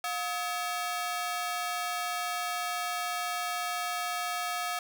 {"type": "ring-modulated tone", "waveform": "sawtooth", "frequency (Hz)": 994, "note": "B5", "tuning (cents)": 11, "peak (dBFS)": -24, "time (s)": [0.04, 4.79], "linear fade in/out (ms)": 2, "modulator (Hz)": 282, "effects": []}